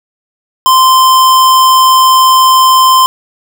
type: tone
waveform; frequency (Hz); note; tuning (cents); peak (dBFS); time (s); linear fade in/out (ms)
square; 1039; C6; -12; -4; 0.66-3.06; 0
effects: none